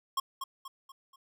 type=tone with echo; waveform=square; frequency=1082 Hz; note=C#6; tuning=42 cents flat; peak=-28 dBFS; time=0.17-0.2 s; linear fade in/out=5 ms; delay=240 ms; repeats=4; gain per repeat=-7 dB; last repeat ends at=1.16 s; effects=none